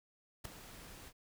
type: noise with ADSR envelope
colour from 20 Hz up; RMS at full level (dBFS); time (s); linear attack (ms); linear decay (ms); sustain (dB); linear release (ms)
pink; -40; 0.44-1.13; 14; 4; -13; 54
effects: none